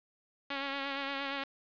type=tone with vibrato; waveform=5% pulse; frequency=276.6 Hz; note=C#4; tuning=4 cents flat; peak=-23 dBFS; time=0.5-1.44 s; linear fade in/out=5 ms; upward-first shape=sine; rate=8.6 Hz; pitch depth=29 cents each way; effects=resampled to 11025 Hz + 9-bit